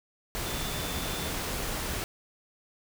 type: tone in noise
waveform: sine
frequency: 3520 Hz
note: A7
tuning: in tune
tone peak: -42 dBFS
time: 0.46-1.3 s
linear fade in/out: 0 ms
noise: pink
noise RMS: -33 dBFS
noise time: 0.35-2.04 s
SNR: -12 dB
effects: none